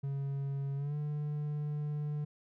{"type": "tone with pitch glide", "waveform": "triangle", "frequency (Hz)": [138.59, 148.54], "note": ["C#3", "D3"], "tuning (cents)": [0, 20], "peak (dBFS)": -31, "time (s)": [0.03, 2.25], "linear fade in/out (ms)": 10, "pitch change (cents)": 120, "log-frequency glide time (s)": [0.76, 0.95], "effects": []}